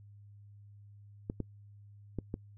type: clicks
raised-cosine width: 3 ms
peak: -22 dBFS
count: 4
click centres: 1.299 / 1.403 / 2.187 / 2.341 s
effects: noise-tail reverb RT60 0.1 s tail -24 dB re dry + added 102 Hz sine -52 dBFS peak until 2.57 s